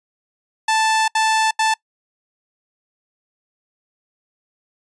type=tone bursts at uneven times; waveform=sawtooth; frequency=880 Hz; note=A5; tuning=in tune; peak=-11 dBFS; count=3; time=0.68-1.08 / 1.15-1.51 / 1.59-1.74 s; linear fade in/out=5 ms; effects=noise-tail reverb RT60 0.1 s tail -24 dB re dry + resampled to 22050 Hz